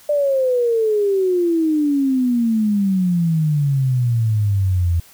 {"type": "exponential sweep", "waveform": "sine", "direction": "down", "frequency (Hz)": [596, 83], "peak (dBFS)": -14, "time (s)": [0.09, 5], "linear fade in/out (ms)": 5, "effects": ["white hiss -47 dBFS RMS until 5.13 s"]}